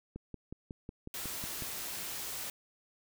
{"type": "click train", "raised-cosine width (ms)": 3, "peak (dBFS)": -29, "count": 9, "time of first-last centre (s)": [0.16, 1.623], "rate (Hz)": 5.47}
{"type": "noise", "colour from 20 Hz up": "white", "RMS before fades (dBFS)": -40, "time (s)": [1.14, 2.5], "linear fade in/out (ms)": 2}
{"effects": []}